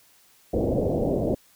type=low-pass noise; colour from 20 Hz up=white; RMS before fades=-24 dBFS; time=0.53-1.35 s; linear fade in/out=10 ms; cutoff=630 Hz; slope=48 dB/octave; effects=white hiss -58 dBFS RMS until 1.55 s